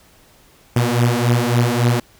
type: beating tone pair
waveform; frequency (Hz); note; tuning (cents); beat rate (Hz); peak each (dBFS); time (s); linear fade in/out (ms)
sawtooth; 118.5 / 122.1; A#2 / B2; +29 / -19; 3.6; -13; 0.76-2; 5
effects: pink hiss -51 dBFS RMS until 2.19 s